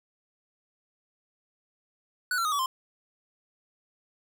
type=tone with pitch steps; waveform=square; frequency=1480 / 1357.2 / 1244.5 / 1141.2 / 1046.5 Hz; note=F#6 / F6 / D#6 / C#6 / C6; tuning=0 / -50 / 0 / +50 / 0 cents; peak=-26 dBFS; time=2.31-2.66 s; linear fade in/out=2 ms; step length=70 ms; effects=none